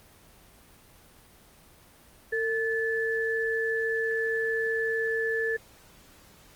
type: tone pair together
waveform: sine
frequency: 452.2 / 1739.1 Hz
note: A4 / A6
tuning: +47 / -21 cents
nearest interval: octave + major seventh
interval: 2332 cents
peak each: -28 dBFS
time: 2.32-5.57 s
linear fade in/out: 10 ms
effects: pink hiss -55 dBFS RMS until 6.55 s + Opus 24 kbps

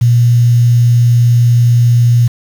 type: tone with quantisation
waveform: sine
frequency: 119.7 Hz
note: A#2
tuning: 46 cents sharp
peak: -5 dBFS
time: 0.01-2.28 s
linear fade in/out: 10 ms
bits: 5
effects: none

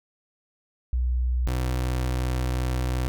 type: tone pair in turn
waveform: sine / 30% pulse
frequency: 61.74 / 62.78 Hz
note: B1 / B1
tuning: 0 / +29 cents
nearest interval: unison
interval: 29 cents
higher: second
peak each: -21 dBFS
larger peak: neither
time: 0.93-1.47 / 1.47-3.08 s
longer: second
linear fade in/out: 0 ms
effects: none

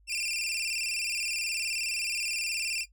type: tone with vibrato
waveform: 20% pulse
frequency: 2547 Hz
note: D#7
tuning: 40 cents sharp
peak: -24 dBFS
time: 0.07-2.86 s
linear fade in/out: 50 ms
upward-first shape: square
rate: 19 Hz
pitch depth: 95 cents each way
effects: noise-tail reverb RT60 0.1 s tail -19 dB re dry + added 50 Hz sine -58 dBFS peak until 2.92 s

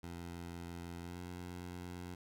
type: tone with pitch glide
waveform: 15% pulse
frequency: 86 to 88.78 Hz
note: F2 to F2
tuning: -26 to +29 cents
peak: -38 dBFS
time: 0.03-2.15 s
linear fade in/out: 5 ms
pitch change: +55 cents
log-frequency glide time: 1.01-1.19 s
effects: none

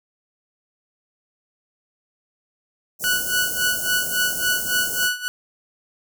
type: band-stop noise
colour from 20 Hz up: white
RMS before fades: -27 dBFS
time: 2.99-5.1 s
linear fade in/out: 50 ms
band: 760 to 5700 Hz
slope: 48 dB/octave
type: tone with tremolo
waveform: sawtooth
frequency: 1477 Hz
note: F#6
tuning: 3 cents flat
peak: -14 dBFS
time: 3.04-5.28 s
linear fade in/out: 0 ms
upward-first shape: sine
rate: 3.6 Hz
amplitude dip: 85%
effects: none

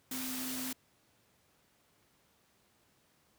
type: tone in noise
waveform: sine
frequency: 257.2 Hz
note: C4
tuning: 30 cents flat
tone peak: -40 dBFS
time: 0.11-0.73 s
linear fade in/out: 5 ms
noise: white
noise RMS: -40 dBFS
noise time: 0.11-0.73 s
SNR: -3 dB
effects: pink hiss -70 dBFS RMS until 3.38 s + high-pass 80 Hz 12 dB/octave

